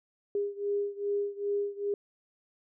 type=beating tone pair; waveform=sine; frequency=405.1 / 407.6 Hz; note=G#4 / G#4; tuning=-43 / -32 cents; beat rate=2.5 Hz; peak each=-31 / -33 dBFS; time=0.35-1.94 s; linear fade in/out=2 ms; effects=none